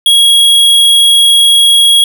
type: tone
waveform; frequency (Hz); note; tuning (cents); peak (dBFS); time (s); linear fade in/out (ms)
square; 3309; G#7; -7; -4; 0.06-2.04; 2
effects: none